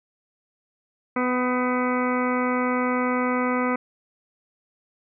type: harmonic tone with a mistuned harmonic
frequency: 250 Hz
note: B3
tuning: 21 cents sharp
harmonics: 1 / 2 / 3 / 4 / 5 / 6 / 8 / 9 / 10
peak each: -24 / -27 / -34 / -30 / -29 / -35 / -33 / -35 / -44 dBFS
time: 1.16-3.76 s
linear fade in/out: 5 ms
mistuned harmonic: 6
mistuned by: +20 cents
effects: none